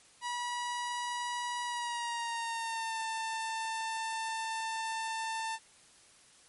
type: tone with pitch glide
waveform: sawtooth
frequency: 969 to 893.7 Hz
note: B5 to A5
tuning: -33 to +27 cents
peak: -30 dBFS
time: 0.21-5.59 s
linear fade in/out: 50 ms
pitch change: -140 cents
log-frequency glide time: 1.64-3 s
effects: white hiss -60 dBFS RMS until 6.48 s + MP3 48 kbps